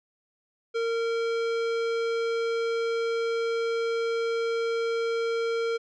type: tone with hard clipping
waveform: sine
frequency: 460 Hz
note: A#4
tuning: 23 cents flat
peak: -27 dBFS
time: 0.74-5.78 s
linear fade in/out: 20 ms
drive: 16 dB
effects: resampled to 24000 Hz